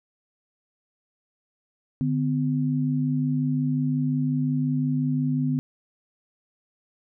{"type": "tone pair together", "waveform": "sine", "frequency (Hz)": [148.47, 254.1], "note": ["D3", "B3"], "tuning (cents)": [19, 49], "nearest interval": "major sixth", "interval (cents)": 930, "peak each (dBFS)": -24, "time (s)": [2.01, 5.59], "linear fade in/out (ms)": 0, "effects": []}